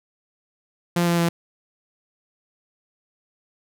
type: tone with pitch steps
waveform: sawtooth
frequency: 173.1 / 171.31 / 169.54 Hz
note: F3 / F3 / E3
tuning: -15 / -33 / +49 cents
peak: -14 dBFS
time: 0.96-1.29 s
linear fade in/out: 5 ms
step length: 110 ms
effects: none